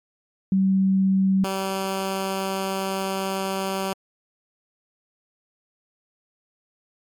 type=tone pair in turn; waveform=sine / 10% pulse; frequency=191.7 / 192.49 Hz; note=G3 / G3; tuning=-38 / -31 cents; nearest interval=unison; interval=7 cents; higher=second; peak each=-16 dBFS; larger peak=neither; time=0.52-1.44 / 1.44-3.93 s; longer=second; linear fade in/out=2 ms; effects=MP3 96 kbps